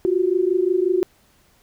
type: tone pair together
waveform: sine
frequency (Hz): 352.2 / 377.8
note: F4 / F#4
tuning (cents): +15 / +36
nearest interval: minor second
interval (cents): 121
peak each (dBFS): -19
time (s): 0.05-1.03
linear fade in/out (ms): 0
effects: pink hiss -58 dBFS RMS until 1.62 s